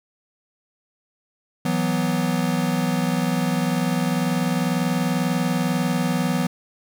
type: chord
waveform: square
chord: E suspended second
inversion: none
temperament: equal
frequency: 164.81 / 185 / 246.9 Hz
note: E3 / F#3 / B3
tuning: 0 / 0 / 0 cents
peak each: -25 dBFS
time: 1.65-6.47 s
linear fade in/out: 5 ms
effects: none